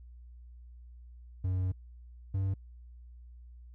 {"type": "tone pair in turn", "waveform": "triangle", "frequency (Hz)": [92.5, 96.36], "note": ["F#2", "G2"], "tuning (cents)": [0, -29], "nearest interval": "minor second", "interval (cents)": 71, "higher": "second", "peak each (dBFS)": -26, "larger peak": "neither", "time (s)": [[1.44, 1.72], [2.34, 2.54]], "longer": "first", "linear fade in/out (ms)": 5, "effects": ["added 60 Hz sine -48 dBFS peak until 3.74 s"]}